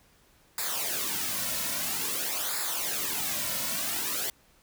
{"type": "noise with flanger", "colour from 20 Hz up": "white", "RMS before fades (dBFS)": -31, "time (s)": [0.58, 4.3], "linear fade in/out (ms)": 2, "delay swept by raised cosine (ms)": [0.33, 2.53], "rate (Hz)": 0.5, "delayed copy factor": -0.7, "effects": ["pink hiss -62 dBFS RMS until 4.62 s"]}